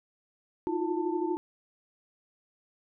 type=tone cluster; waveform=sine; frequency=319.6 / 352.2 / 364.6 / 888 Hz; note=D#4 / F4 / F#4 / A5; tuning=+47 / +15 / -25 / +16 cents; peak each=-32 / -30 / -38 / -36 dBFS; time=0.67-1.37 s; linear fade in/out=0 ms; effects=none